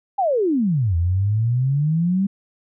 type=exponential two-way sweep; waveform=sine; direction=down then up; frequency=830 to 82.41 to 200.2 Hz; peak=-16 dBFS; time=0.18-2.27 s; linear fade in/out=10 ms; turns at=0.96 s; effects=none